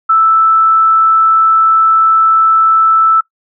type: tone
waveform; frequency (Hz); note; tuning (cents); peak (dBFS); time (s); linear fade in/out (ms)
sine; 1318.5; E6; 0; -5; 0.09-3.21; 10
effects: noise-tail reverb RT60 0.1 s tail -20 dB re dry